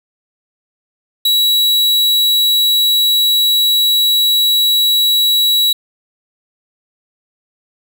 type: tone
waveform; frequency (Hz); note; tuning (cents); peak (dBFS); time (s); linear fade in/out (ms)
45% pulse; 3900; B7; -23; -10; 1.25-5.73; 5
effects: none